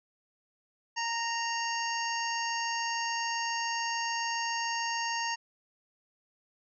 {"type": "harmonic tone with a mistuned harmonic", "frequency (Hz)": 927, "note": "A#5", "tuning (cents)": -10, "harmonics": [1, 2, 3, 5, 6, 7], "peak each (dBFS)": [-33, -36, -38, -40, -41, -41], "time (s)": [0.96, 5.36], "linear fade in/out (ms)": 20, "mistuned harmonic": 6, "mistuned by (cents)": -31, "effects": []}